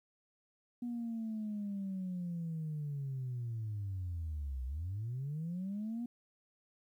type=linear two-way sweep; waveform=sine; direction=down then up; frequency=243.1 to 61.74 to 243.1 Hz; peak=-35 dBFS; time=0.82-6.06 s; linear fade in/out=5 ms; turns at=4.65 s; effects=tanh soft clip ceiling -33 dBFS + 12-bit